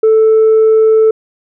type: tone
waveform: sine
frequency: 440 Hz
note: A4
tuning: in tune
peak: -3 dBFS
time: 0.03-1.11 s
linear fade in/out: 5 ms
effects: tanh soft clip ceiling -3 dBFS